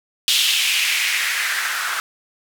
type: noise with band-pass filter sweep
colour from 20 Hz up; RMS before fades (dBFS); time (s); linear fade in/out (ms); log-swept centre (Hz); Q
blue; -20; 0.28-2; 0; 3400 to 1300; 3.1
effects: none